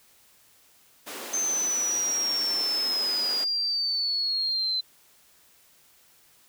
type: high-pass noise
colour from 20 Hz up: pink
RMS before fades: -38 dBFS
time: 1.06-3.45 s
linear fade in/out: 20 ms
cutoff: 270 Hz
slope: 24 dB/octave
type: exponential sweep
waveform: sine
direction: down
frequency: 6272 to 4050 Hz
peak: -24 dBFS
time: 1.33-4.81 s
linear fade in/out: 10 ms
effects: white hiss -59 dBFS RMS until 6.48 s